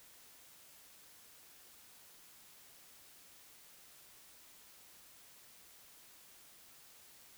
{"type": "silence", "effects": ["white hiss -60 dBFS RMS until 7.37 s"]}